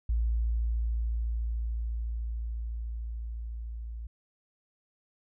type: tone with level ramp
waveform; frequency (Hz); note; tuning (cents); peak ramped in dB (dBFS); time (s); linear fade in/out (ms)
sine; 56.9; A#1; -41; -24 to -36; 0.09-4.07; 5
effects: none